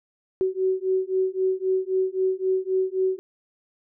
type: beating tone pair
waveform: sine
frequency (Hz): 374.6 / 378.4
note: F#4 / F#4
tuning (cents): +21 / +39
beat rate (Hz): 3.8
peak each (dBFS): -24 / -24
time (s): 0.41-3.19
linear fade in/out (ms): 0
effects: none